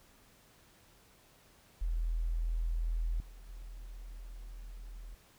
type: tone with level steps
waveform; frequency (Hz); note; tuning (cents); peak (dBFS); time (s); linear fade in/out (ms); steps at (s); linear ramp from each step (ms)
sine; 41.2; E1; 0; -30 / -48 / -43; 1.81-5.15; 10; 3.2 / 3.49; 2
effects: pink hiss -63 dBFS RMS until 5.38 s